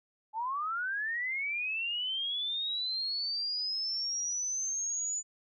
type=linear sweep; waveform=sine; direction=up; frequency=846 to 7000 Hz; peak=-31 dBFS; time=0.33-5.23 s; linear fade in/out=50 ms; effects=none

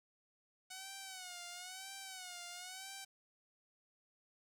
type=tone with vibrato; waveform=5% pulse; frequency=740 Hz; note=F#5; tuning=in tune; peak=-35 dBFS; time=0.7-3.05 s; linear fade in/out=10 ms; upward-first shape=sine; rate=1 Hz; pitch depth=94 cents each way; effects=12-bit

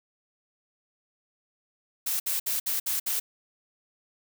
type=noise bursts; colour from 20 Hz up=blue; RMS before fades=-28 dBFS; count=6; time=2.06-3.2 s; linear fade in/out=10 ms; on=140 ms; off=60 ms; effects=none

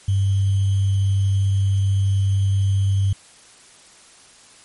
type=tone with sample-and-hold; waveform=sine; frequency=97.9 Hz; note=G2; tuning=2 cents flat; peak=-15 dBFS; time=0.08-3.13 s; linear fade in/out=5 ms; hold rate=3150 Hz; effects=white hiss -48 dBFS RMS until 4.64 s + MP3 48 kbps

